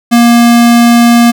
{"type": "tone", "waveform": "square", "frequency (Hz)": 236.3, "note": "A#3", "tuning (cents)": 24, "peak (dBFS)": -3, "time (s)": [0.11, 1.32], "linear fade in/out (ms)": 20, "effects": []}